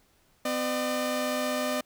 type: tone pair together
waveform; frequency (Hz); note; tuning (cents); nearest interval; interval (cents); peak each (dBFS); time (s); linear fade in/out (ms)
sawtooth; 253.5 / 603; B3 / D5; +45 / +46; octave + minor third; 1501; -27 / -25; 0.45-1.81; 5
effects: pink hiss -65 dBFS RMS until 1.85 s